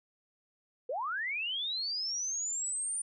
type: linear sweep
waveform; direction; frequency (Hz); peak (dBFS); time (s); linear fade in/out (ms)
sine; up; 451.8 to 9270; -32; 0.89-3.02; 5
effects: none